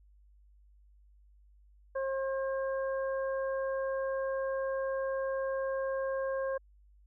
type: harmonic tone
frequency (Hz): 536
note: C5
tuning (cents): +42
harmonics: 1 / 2 / 3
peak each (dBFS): -31 / -41 / -43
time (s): 1.95-6.58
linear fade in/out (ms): 10
effects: added 50 Hz sine -58 dBFS peak until 7.06 s